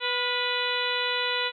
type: harmonic tone with a mistuned harmonic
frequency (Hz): 493.9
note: B4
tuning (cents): 0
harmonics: 1 / 2 / 3 / 4 / 5 / 6 / 7 / 8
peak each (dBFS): -33 / -33 / -33 / -33 / -33 / -33 / -33 / -33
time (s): 0-1.52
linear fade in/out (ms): 50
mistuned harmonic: 3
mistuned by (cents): -45
effects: none